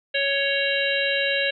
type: harmonic tone with a mistuned harmonic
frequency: 556 Hz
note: C#5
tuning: 5 cents sharp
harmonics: 1 / 3 / 4 / 5 / 6 / 7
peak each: -26 / -26 / -30 / -26 / -31 / -29 dBFS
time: 0.14-1.51 s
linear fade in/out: 10 ms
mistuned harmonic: 6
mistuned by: -100 cents
effects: none